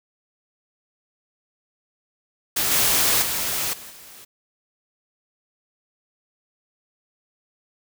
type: noise with level steps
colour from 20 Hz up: white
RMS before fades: -22 / -19 / -25 / -40 / -44 dBFS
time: 2.56-4.25 s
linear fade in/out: 10 ms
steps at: 2.71 / 3.22 / 3.73 / 3.9 s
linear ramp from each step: 5 ms
effects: none